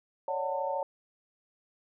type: chord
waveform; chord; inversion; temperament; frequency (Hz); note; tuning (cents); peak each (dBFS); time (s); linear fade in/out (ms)
sine; D major seventh; third; equal with one note detuned; 554.4 / 587.3 / 740 / 897.5; C#5 / D5 / F#5 / A5; 0 / 0 / 0 / +34; -33 / -38 / -38 / -33; 0.28-0.83; 2
effects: none